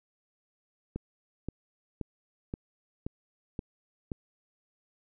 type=click train; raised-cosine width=3 ms; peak=-21 dBFS; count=7; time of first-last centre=0.96-4.118 s; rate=1.9 Hz; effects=none